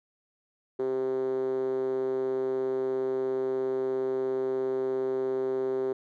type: tone with band-pass filter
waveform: 5% pulse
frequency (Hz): 131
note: C3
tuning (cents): +2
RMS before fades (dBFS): -29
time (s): 0.79-5.93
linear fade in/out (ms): 5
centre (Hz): 380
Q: 7
effects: none